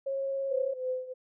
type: tone with vibrato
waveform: sine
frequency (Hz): 544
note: C#5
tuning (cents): -33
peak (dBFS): -29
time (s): 0.06-0.74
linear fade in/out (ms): 10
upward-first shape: sine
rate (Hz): 18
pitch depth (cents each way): 8
type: tone with tremolo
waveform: sine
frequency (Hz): 511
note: C5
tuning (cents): -41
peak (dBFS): -27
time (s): 0.5-1.14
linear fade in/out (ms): 20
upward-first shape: triangle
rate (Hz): 3.1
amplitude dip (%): 85
effects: none